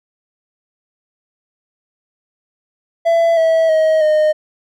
triangle tone with pitch steps, 669 / 650.3 / 632.2 / 614.5 Hz, E5 / E5 / D#5 / D#5, +25 / -24 / +27 / -22 cents, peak -8 dBFS, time 3.05-4.33 s, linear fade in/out 20 ms, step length 320 ms, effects none

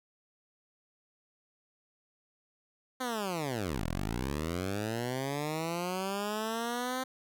10% pulse linear two-way sweep, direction down then up, 261.6 to 38.89 to 261.6 Hz, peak -24 dBFS, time 3-7.04 s, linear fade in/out 10 ms, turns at 3.86 s, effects none

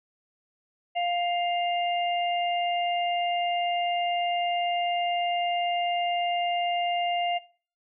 harmonic tone, 701 Hz, F5, 6 cents sharp, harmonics 1 / 3 / 4, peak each -25 / -36 / -33 dBFS, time 0.95-7.39 s, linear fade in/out 20 ms, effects noise-tail reverb RT60 0.4 s tail -17 dB re dry

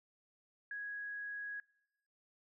sine tone, 1661.2 Hz, G#6, in tune, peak -40 dBFS, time 0.71-1.6 s, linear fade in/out 2 ms, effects noise-tail reverb RT60 1.0 s tail -25 dB re dry

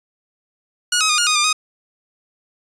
10% pulse tone with pitch steps, 1447 / 1272 / 1224 / 1424 / 1239 / 1199 / 1249 Hz, F#6 / D#6 / D#6 / F6 / D#6 / D6 / D#6, -39 / +38 / -29 / +33 / -8 / +36 / +6 cents, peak -6 dBFS, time 0.92-1.529 s, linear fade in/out 5 ms, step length 87 ms, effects resampled to 22050 Hz

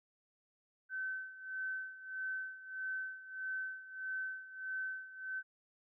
sine tone with tremolo, 1531 Hz, G6, 41 cents flat, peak -36 dBFS, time 0.89-5.43 s, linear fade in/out 50 ms, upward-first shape sine, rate 1.6 Hz, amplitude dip 80%, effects none

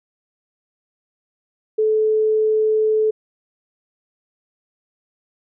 sine tone, 433.7 Hz, A4, 25 cents flat, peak -14 dBFS, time 1.78-3.11 s, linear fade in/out 10 ms, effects none

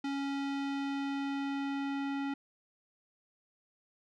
square tone with low-pass filter sweep, 277.7 Hz, C#4, 3 cents sharp, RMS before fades -35 dBFS, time 0.04-2.34 s, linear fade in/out 5 ms, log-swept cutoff 4200 to 2600 Hz, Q 0.97, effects none

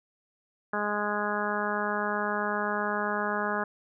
harmonic tone, 207.7 Hz, G#3, in tune, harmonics 1 / 2 / 3 / 4 / 5 / 6 / 7 / 8, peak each -35 / -35 / -35 / -35 / -35 / -35 / -35 / -35 dBFS, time 0.73-3.64 s, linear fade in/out 5 ms, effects none

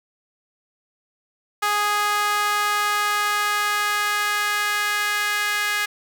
sawtooth tone with high-pass filter sweep, 414.9 Hz, G#4, 2 cents flat, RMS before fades -22 dBFS, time 1.62-5.86 s, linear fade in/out 10 ms, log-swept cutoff 1100 to 1700 Hz, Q 2.2, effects none

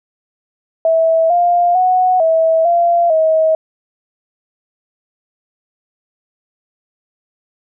sine tone with pitch steps, 652 / 701 / 737 / 649 / 688 / 637 Hz, E5 / F5 / F#5 / E5 / F5 / D#5, -19 / +6 / -7 / -27 / -26 / +41 cents, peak -9 dBFS, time 0.85-3.55 s, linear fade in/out 2 ms, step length 450 ms, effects none

